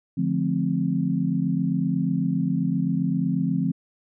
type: chord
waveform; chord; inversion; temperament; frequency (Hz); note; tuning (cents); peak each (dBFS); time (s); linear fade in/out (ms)
sine; D minor seventh; none; equal with one note detuned; 146.83 / 174.61 / 215.3 / 261.6; D3 / F3 / A3 / C4; 0 / 0 / -37 / 0; -28 / -24 / -29 / -26; 0.17-3.72; 10
effects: none